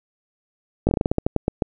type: slowing click train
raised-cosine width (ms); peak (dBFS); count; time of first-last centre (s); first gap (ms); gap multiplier
2; -5; 13; 0.87-1.622; 19; 1.2
effects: none